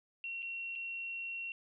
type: tone with dropouts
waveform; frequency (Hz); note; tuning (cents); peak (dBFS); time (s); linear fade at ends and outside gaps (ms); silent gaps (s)
sine; 2732; F7; -39; -38; 0.24-1.52; 1; 0.422-0.427 / 0.754-0.758
effects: none